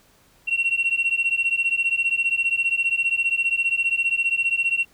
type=beating tone pair; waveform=sine; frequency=2726 / 2741 Hz; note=F7 / F7; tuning=-43 / -33 cents; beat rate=15 Hz; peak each=-21 dBFS; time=0.47-4.85 s; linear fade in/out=20 ms; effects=tanh soft clip ceiling -14 dBFS + pink hiss -57 dBFS RMS until 4.93 s